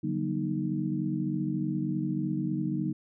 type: tone cluster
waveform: sine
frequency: 146.2 / 175.2 / 189.6 / 239.1 / 309.9 Hz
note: D3 / F3 / F#3 / A#3 / D#4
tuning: -7 / +6 / +43 / +44 / -7 cents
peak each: -33 / -40 / -33 / -35 / -32 dBFS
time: 0.03-2.93 s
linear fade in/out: 10 ms
effects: none